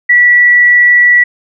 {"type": "tone", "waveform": "sine", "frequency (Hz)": 1949, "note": "B6", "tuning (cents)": -23, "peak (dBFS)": -3, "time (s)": [0.09, 1.24], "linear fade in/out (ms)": 10, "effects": []}